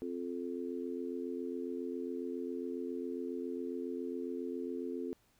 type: harmonic tone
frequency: 87.31 Hz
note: F2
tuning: in tune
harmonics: 3 / 4 / 5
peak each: -40 / -41 / -42 dBFS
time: 0.02-5.13 s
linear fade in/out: 0 ms
effects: pink hiss -71 dBFS RMS until 5.39 s